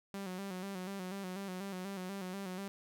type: tone with vibrato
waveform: sawtooth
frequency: 190.2 Hz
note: F#3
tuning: 48 cents sharp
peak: -36 dBFS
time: 0.14-2.68 s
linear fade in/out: 0 ms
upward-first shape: square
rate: 4.1 Hz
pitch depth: 65 cents each way
effects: none